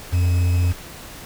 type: tone with quantisation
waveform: triangle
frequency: 88.5 Hz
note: F2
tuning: 23 cents sharp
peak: -13 dBFS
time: 0.12-0.73 s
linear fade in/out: 20 ms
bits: 6
effects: pink hiss -38 dBFS RMS until 1.25 s